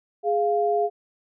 sine tone pair together, 415.3 / 697.4 Hz, G#4 / F5, 0 / -3 cents, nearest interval major sixth, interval 897 cents, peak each -22 dBFS, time 0.23-0.9 s, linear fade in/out 50 ms, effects none

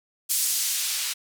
blue noise with band-pass filter sweep, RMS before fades -26 dBFS, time 0.29-1.14 s, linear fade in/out 20 ms, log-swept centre 7700 to 2800 Hz, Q 0.7, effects none

